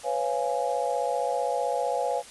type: chord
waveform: sine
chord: C# dominant seventh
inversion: third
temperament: just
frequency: 498.9 / 554.4 / 693 / 831.5 Hz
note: B4 / C#5 / E#5 / G#5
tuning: +17 / 0 / -14 / +2 cents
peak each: -30 dBFS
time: 0.03-2.23 s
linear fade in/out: 50 ms
effects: white hiss -46 dBFS RMS until 2.3 s + resampled to 24000 Hz